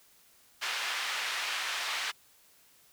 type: band-pass noise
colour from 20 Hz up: white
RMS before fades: -34 dBFS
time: 0.61-2.12 s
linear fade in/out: 20 ms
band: 1100 to 3100 Hz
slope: 12 dB/octave
effects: white hiss -62 dBFS RMS until 2.92 s